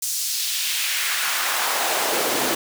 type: noise with high-pass filter sweep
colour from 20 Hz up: pink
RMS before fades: -23 dBFS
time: 0.02-2.55 s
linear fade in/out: 5 ms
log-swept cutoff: 6600 to 290 Hz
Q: 1.3
effects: none